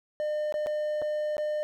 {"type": "tone with dropouts", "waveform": "triangle", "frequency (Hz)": 604, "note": "D5", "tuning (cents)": 48, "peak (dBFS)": -25, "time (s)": [0.2, 1.63], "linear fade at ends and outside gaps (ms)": 0, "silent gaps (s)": [[0.524, 0.541], [0.662, 0.669], [1.017, 1.022], [1.368, 1.381]], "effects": []}